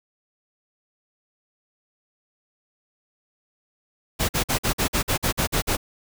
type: noise bursts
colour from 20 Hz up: pink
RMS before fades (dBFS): -22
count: 11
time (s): 4.19-5.77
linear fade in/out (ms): 20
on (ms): 100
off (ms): 48
effects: none